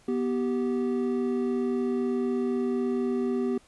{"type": "tone pair together", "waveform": "triangle", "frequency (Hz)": [245, 388.9], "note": ["B3", "G4"], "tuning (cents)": [-14, -14], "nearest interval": "minor sixth", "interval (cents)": 800, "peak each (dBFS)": [-25, -26], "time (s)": [0.08, 3.58], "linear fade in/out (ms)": 5, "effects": ["pink hiss -59 dBFS RMS until 3.67 s", "resampled to 24000 Hz"]}